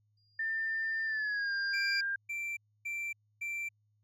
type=tone with exponential growth; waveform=sine; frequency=4823 Hz; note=D8; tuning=45 cents sharp; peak=-32 dBFS; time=0.17-2.01 s; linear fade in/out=5 ms; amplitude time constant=400 ms
type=tone with pitch glide; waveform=sine; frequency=1794 to 1598.3 Hz; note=A6 to G6; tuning=+33 to +33 cents; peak=-31 dBFS; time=0.39-2.16 s; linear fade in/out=5 ms; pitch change=-200 cents; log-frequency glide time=1.05-1.53 s
type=tone bursts; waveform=triangle; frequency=2349 Hz; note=D7; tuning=in tune; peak=-33 dBFS; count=4; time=1.73-3.69 s; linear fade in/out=10 ms; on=280 ms; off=280 ms
effects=added 105 Hz sine -70 dBFS peak until 4.03 s